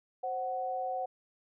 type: tone pair together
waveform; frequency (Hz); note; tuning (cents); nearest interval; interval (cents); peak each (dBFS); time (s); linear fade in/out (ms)
sine; 525 / 744.1; C5 / F#5; +6 / +10; tritone; 604; -37 / -33; 0.23-1.06; 10
effects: none